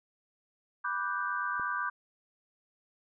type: chord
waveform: sine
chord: G major seventh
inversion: first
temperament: equal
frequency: 987.8 / 1174.7 / 1480 / 1568 Hz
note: B5 / D6 / F#6 / G6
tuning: 0 / 0 / 0 / 0 cents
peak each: -38 / -34 / -38 / -35 dBFS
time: 0.84-1.9 s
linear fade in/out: 10 ms
type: click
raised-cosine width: 2 ms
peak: -34 dBFS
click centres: 1.597 s
effects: none